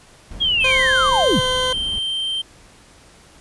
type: noise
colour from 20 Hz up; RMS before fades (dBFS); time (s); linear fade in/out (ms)
brown; -33; 0.31-1.99; 2
type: linear sweep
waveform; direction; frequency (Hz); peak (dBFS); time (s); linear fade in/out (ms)
sine; down; 3322 to 75.4; -15; 0.4-1.41; 20
type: tone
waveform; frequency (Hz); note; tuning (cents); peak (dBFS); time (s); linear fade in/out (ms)
triangle; 3136; G7; 0; -19; 0.6-2.42; 10
type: tone with pitch glide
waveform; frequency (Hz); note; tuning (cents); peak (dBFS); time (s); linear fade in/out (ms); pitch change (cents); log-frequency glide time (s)
20% pulse; 523.3 to 510.2; C5 to C5; 0 to -44; -15; 0.64-1.73; 5; -44; 1.2-1.44
effects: pink hiss -48 dBFS RMS until 3.4 s + resampled to 24000 Hz